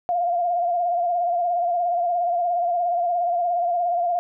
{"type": "tone with vibrato", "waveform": "sine", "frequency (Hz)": 698.5, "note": "F5", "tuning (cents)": 0, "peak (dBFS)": -19, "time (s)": [0.09, 4.19], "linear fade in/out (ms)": 0, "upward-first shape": "sine", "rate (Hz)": 17, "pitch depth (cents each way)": 52, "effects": []}